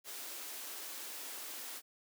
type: high-pass noise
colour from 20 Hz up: white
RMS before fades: -45 dBFS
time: 0.04-1.82 s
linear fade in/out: 50 ms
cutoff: 240 Hz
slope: 96 dB/octave
effects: none